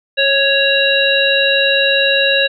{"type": "harmonic tone with a mistuned harmonic", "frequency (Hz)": 554.4, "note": "C#5", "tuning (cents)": 0, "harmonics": [1, 3, 5, 7], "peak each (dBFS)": [-16, -16, -16, -16], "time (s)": [0.17, 2.48], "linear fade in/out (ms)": 20, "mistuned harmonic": 1, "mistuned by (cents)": -16, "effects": []}